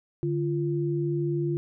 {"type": "tone pair together", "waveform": "sine", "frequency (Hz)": [146.7, 344.5], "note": ["D3", "F4"], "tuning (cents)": [-2, -24], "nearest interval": "octave + minor third", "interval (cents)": 1478, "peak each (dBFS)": -27, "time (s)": [0.23, 1.57], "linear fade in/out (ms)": 0, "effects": []}